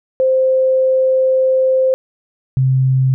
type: tone pair in turn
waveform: sine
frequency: 522 / 131.33 Hz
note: C5 / C3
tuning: -4 / +7 cents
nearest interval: 2 octaves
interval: 2389 cents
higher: first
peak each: -10 dBFS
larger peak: neither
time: 0.2-1.94 / 2.57-3.14 s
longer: first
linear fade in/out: 0 ms
effects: none